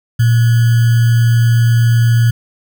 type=tone with sample-and-hold; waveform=sine; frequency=116.54 Hz; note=A#2; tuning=in tune; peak=-7 dBFS; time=0.19-2.31 s; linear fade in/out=10 ms; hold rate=1575 Hz; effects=none